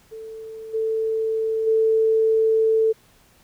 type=tone with level steps; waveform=sine; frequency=443.2 Hz; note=A4; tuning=13 cents sharp; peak=-33 / -20 / -15 dBFS; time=0.11-2.93 s; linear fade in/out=20 ms; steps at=0.73 / 1.66 s; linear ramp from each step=20 ms; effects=pink hiss -56 dBFS RMS until 3.43 s